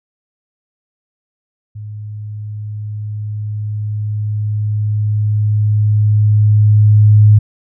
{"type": "tone with level ramp", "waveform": "sine", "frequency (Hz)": 105.6, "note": "G#2", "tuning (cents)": 29, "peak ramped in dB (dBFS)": [-25, -3], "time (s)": [1.75, 7.39], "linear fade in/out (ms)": 10, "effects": []}